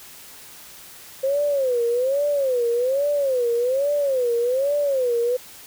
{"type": "tone with vibrato", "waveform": "sine", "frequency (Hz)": 523.3, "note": "C5", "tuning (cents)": 0, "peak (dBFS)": -18, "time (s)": [1.23, 5.37], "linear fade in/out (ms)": 10, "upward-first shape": "sine", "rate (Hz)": 1.2, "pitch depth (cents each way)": 190, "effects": ["white hiss -43 dBFS RMS until 5.66 s"]}